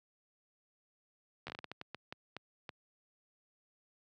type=slowing click train; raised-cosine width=0.3 ms; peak=-26 dBFS; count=13; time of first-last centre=1.47-2.692 s; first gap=12 ms; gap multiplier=1.35; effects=high-pass 100 Hz 12 dB/octave